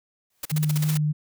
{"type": "noise with exponential growth", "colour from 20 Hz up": "white", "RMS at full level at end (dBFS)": -33, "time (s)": [0.3, 0.95], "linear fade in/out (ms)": 5, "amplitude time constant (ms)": 140}
{"type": "noise bursts", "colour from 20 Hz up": "white", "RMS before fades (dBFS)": -30, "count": 9, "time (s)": [0.43, 0.974], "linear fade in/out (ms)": 5, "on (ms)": 24, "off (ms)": 41}
{"type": "tone with vibrato", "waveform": "sine", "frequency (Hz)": 152.1, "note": "D#3", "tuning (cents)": -39, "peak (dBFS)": -20, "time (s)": [0.51, 1.13], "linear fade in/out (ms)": 20, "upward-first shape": "sine", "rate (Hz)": 3.2, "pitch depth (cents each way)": 17}
{"effects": []}